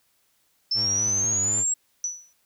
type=exponential sweep; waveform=sine; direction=up; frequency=5274 to 7680 Hz; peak=-21 dBFS; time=0.71-1.74 s; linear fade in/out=5 ms
type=tone with vibrato; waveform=sawtooth; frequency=103.83 Hz; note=G#2; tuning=in tune; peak=-29 dBFS; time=0.74-1.65 s; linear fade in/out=50 ms; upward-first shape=square; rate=4.1 Hz; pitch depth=93 cents each way
type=tone with exponential decay; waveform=sine; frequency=5930 Hz; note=F#8; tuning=3 cents sharp; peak=-22 dBFS; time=2.04-2.33 s; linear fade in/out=1 ms; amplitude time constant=63 ms
effects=white hiss -67 dBFS RMS until 2.45 s